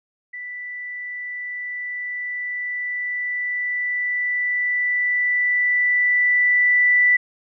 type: tone with level ramp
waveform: sine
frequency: 1975.5 Hz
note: B6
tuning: in tune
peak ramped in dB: -30 to -12 dBFS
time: 0.33-7.17 s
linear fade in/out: 10 ms
effects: none